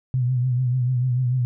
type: tone with vibrato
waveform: sine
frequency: 125.7 Hz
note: B2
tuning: 31 cents sharp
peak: -18 dBFS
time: 0.14-1.45 s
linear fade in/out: 0 ms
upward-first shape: triangle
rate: 6.8 Hz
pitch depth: 73 cents each way
effects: none